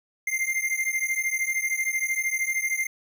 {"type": "beating tone pair", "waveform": "square", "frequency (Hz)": [2093, 2106], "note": ["C7", "C7"], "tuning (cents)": [0, 11], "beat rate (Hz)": 13, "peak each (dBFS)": -28, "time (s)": [0.27, 2.87], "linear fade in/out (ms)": 5, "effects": []}